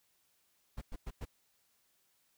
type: noise bursts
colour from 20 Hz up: brown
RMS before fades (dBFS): -41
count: 4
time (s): 0.77-1.254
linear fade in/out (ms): 10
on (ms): 46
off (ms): 100
effects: white hiss -74 dBFS RMS until 2.37 s